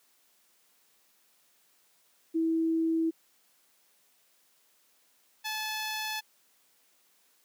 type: tone pair in turn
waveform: sine / 10% pulse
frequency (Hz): 325.7 / 864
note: E4 / A5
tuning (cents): -21 / -32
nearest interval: octave + perfect fourth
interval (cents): 1689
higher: second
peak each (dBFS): -24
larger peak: neither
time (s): 2.34-3.11 / 5.44-6.21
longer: neither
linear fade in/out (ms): 20
effects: white hiss -67 dBFS RMS until 7.44 s + high-pass 200 Hz 12 dB/octave